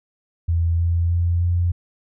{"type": "tone with pitch steps", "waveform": "sine", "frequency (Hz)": [83.9, 85.02, 86.16, 87.31], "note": ["E2", "F2", "F2", "F2"], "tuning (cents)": [31, -46, -23, 0], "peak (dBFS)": -16, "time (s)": [0.48, 1.72], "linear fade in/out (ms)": 10, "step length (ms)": 310, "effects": []}